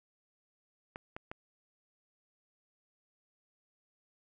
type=clicks; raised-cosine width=0.5 ms; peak=-26 dBFS; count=3; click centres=0.959 / 1.165 / 1.315 s; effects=none